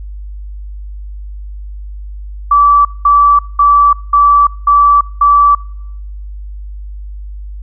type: tone bursts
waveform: sine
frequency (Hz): 1156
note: D6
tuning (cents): -28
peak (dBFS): -4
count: 6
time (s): 2.51-5.55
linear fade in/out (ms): 5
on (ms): 340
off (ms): 200
effects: noise-tail reverb RT60 0.8 s tail -25 dB re dry + added 50 Hz sine -23 dBFS peak until 7.62 s